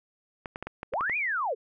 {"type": "clicks", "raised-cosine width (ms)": 0.5, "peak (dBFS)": -20, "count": 8, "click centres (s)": [0.458, 0.559, 0.626, 0.67, 0.831, 0.937, 1.009, 1.097]}
{"type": "linear two-way sweep", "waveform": "sine", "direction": "up then down", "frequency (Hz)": [388, 2501, 388], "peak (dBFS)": -26, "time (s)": [0.92, 1.55], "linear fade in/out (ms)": 20, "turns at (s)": 1.17}
{"effects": []}